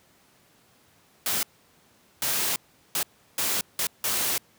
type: noise bursts at uneven times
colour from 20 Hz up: white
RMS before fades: -26 dBFS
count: 6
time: 1.26-1.43 / 2.22-2.56 / 2.95-3.03 / 3.38-3.61 / 3.79-3.87 / 4.04-4.38 s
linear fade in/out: 2 ms
effects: pink hiss -60 dBFS RMS until 4.58 s + high-pass 100 Hz 12 dB/octave